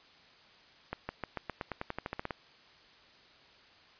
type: accelerating click train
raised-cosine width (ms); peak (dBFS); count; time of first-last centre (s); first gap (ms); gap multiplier
0.5; -20; 15; 0.93-2.308; 160; 0.92
effects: white hiss -59 dBFS RMS until 3.99 s + resampled to 11025 Hz